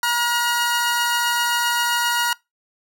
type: tone pair together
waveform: sawtooth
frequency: 952.8 / 1433 Hz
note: A#5 / F6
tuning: +38 / +44 cents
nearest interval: perfect fifth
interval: 706 cents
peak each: -17 dBFS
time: 0.03-2.33 s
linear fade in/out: 2 ms
effects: noise-tail reverb RT60 0.2 s tail -23 dB re dry